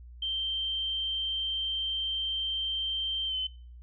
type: tone with pitch glide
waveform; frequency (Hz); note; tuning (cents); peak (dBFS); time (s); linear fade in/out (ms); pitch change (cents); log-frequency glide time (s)
sine; 3136 to 3054; G7 to G7; 0 to -46; -29; 0.22-3.47; 5; -46; 3.27-3.35
effects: noise-tail reverb RT60 0.5 s tail -22 dB re dry + added 60 Hz sine -45 dBFS peak until 3.82 s